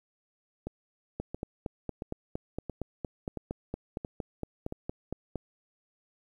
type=two click trains; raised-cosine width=2 ms; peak=-20 / -22 dBFS; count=19 / 7; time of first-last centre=1.2-5.357 / 0.67-4.724 s; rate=4.33 / 1.48 Hz; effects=10-bit